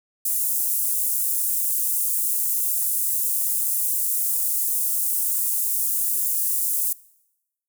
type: high-pass noise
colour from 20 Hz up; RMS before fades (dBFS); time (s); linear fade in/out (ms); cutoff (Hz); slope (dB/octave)
pink; -23; 0.25-6.93; 5; 9300; 24
effects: noise-tail reverb RT60 0.9 s tail -22 dB re dry